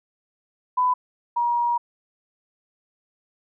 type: tone pair in turn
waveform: sine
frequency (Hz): 1000 / 952.6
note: B5 / A#5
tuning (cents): +21 / +37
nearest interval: minor second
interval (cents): 84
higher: first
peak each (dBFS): -17 / -19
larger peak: first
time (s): 0.77-0.94 / 1.36-1.78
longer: second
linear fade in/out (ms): 10
effects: none